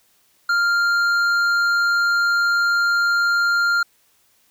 sine tone with hard clipping, 1396.9 Hz, F6, in tune, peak -17 dBFS, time 0.49-3.83 s, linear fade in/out 5 ms, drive 7 dB, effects white hiss -60 dBFS RMS until 4.5 s

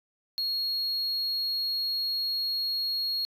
sine tone, 4300 Hz, C8, 47 cents sharp, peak -24 dBFS, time 0.38-3.25 s, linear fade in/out 0 ms, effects tanh soft clip ceiling -26 dBFS

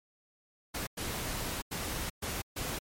pink noise bursts at uneven times, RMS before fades -36 dBFS, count 5, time 0.74-0.87 / 0.97-1.62 / 1.71-2.1 / 2.22-2.42 / 2.56-2.79 s, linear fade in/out 10 ms, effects MP3 64 kbps

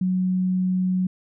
sine tone, 184.5 Hz, F#3, 5 cents flat, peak -19 dBFS, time 0.01-1.07 s, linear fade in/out 5 ms, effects none

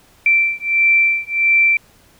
sine beating tone pair, 2343 / 2344.5 Hz, D7 / D7, -5 / -4 cents, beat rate 1.5 Hz, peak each -15 dBFS, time 0.26-1.77 s, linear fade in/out 2 ms, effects pink hiss -51 dBFS RMS until 2.19 s

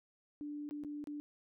sine tone with dropouts, 294.1 Hz, D4, 3 cents sharp, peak -40 dBFS, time 0.41-1.2 s, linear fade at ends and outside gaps 0 ms, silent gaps 0.69-0.71 / 0.837-0.847 / 1.041-1.072 s, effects none

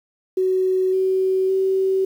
sine tone with pitch steps, 373.9 / 378 / 382.2 Hz, F#4 / F#4 / G4, +18 / +37 / -44 cents, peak -16 dBFS, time 0.37-2.05 s, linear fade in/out 5 ms, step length 560 ms, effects 8-bit

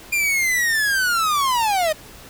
45% pulse linear sweep, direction down, 2416 to 601 Hz, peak -17 dBFS, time 0.12-1.93 s, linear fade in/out 10 ms, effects pink hiss -42 dBFS RMS until 2.29 s

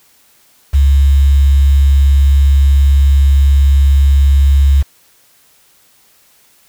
sine tone with quantisation, 69.3 Hz, C#2, in tune, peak -5 dBFS, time 0.73-4.83 s, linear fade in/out 20 ms, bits 5, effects white hiss -50 dBFS RMS until 6.68 s

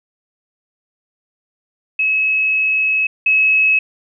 sine tone pair in turn, 2574 / 2574 Hz, E7 / E7, -42 / -42 cents, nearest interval unison, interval 0 cents, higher neither, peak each -13 / -10 dBFS, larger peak second, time 1.99-3.07 / 3.26-3.79 s, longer first, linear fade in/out 5 ms, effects none

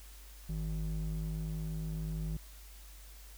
triangle ring-modulated tone, 104.9 Hz, G#2, 18 cents sharp, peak -29 dBFS, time 0.49-2.37 s, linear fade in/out 5 ms, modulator 54.3 Hz, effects added 50 Hz sine -50 dBFS peak until 3.37 s + white hiss -57 dBFS RMS until 3.37 s

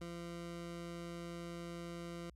20% pulse tone, 171.1 Hz, F3, 35 cents flat, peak -39 dBFS, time 0.01-2.3 s, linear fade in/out 5 ms, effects added 60 Hz sine -59 dBFS peak until 2.35 s + low-pass 10000 Hz 12 dB/octave

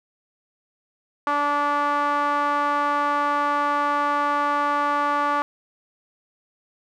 sawtooth tone with band-pass filter, 289.9 Hz, D4, 22 cents flat, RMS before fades -22 dBFS, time 1.27-5.42 s, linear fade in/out 0 ms, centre 1100 Hz, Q 3.7, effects none

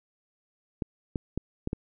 clicks, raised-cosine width 3 ms, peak -16 dBFS, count 5, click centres 0.822 / 1.158 / 1.376 / 1.674 / 1.731 s, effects none

